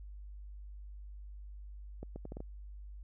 accelerating click train, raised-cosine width 2 ms, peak -30 dBFS, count 6, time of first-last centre 2.03-2.404 s, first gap 130 ms, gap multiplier 0.72, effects added 50 Hz sine -45 dBFS peak until 3.03 s

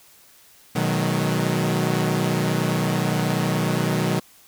sawtooth chord, G# minor seventh, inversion first, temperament equal with one note detuned, 123.47 / 155.56 / 185 / 212.8 Hz, B2 / D#3 / F#3 / G#3, 0 / 0 / 0 / +42 cents, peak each -22 / -20 / -21 / -25 dBFS, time 0.75-4.2 s, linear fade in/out 10 ms, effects white hiss -52 dBFS RMS until 4.47 s

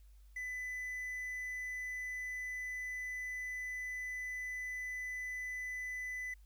triangle tone with quantisation, 2000 Hz, B6, 21 cents sharp, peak -37 dBFS, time 0.36-6.34 s, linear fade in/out 5 ms, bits 11, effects added 50 Hz sine -56 dBFS peak until 6.45 s + white hiss -75 dBFS RMS until 6.45 s

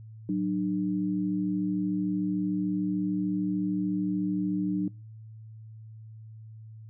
sine tone pair together, 186.58 / 300 Hz, F#3 / D4, +15 / +37 cents, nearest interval minor sixth, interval 822 cents, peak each -28 dBFS, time 0.29-4.88 s, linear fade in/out 2 ms, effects noise-tail reverb RT60 0.3 s tail -25 dB re dry + added 110 Hz sine -43 dBFS peak until 6.89 s

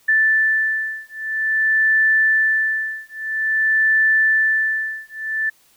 sine beating tone pair, 1760 / 1760.5 Hz, A6 / A6, 0 / 0 cents, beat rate 0.5 Hz, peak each -18 dBFS, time 0.08-5.5 s, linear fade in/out 10 ms, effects white hiss -56 dBFS RMS until 5.76 s

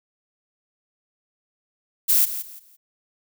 violet noise with echo, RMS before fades -17 dBFS, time 2.08-2.26 s, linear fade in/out 20 ms, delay 170 ms, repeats 3, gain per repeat -12 dB, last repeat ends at 2.77 s, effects none

